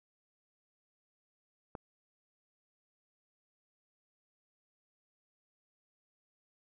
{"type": "click", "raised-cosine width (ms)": 1, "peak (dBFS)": -27, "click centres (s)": 1.752, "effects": []}